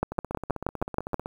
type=two click trains; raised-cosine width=1 ms; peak=-19 / -10 dBFS; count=19 / 8; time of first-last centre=0.12-1.259 / 0.03-1.143 s; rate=15.8 / 6.29 Hz; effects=8-bit

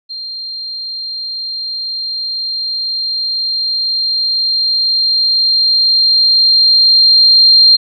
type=tone with level ramp; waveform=sine; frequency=4186 Hz; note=C8; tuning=in tune; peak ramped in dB=-22 to -3 dBFS; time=0.09-7.77 s; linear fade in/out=20 ms; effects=none

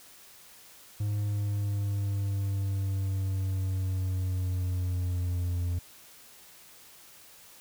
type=exponential sweep; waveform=triangle; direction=down; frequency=104.2 to 87.31 Hz; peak=-25 dBFS; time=1-5.79 s; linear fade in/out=5 ms; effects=white hiss -53 dBFS RMS until 7.6 s

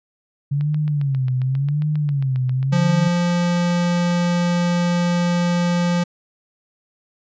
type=tone with vibrato; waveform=sine; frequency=139.3 Hz; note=C#3; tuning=9 cents sharp; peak=-17 dBFS; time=0.51-3.08 s; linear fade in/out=10 ms; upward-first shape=sine; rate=0.9 Hz; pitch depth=150 cents each way
type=click train; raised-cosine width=0.3 ms; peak=-23 dBFS; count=28; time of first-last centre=0.61-4.244 s; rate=7.43 Hz
type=tone; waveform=square; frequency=174.61 Hz; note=F3; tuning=in tune; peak=-17 dBFS; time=2.72-6.04 s; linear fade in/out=10 ms
effects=resampled to 16000 Hz

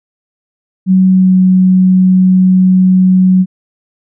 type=tone with pitch glide; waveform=sine; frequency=187.3 to 185.58 Hz; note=F#3 to F#3; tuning=+21 to +5 cents; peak=-4 dBFS; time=0.86-3.46 s; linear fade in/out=50 ms; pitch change=-16 cents; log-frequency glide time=1.08-1.36 s; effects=none

